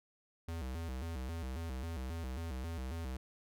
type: tone with vibrato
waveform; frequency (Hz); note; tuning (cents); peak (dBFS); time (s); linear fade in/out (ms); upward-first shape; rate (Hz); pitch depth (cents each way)
square; 73.1; D2; -7; -39; 0.48-3.17; 5; square; 3.7; 220
effects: none